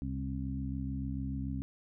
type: harmonic tone with a mistuned harmonic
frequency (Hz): 66.9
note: C2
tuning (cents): +39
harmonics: 1 / 2 / 3 / 4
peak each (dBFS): -38 / -39 / -41 / -39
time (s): 0.02-1.62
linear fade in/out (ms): 0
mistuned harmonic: 1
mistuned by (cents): +68
effects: none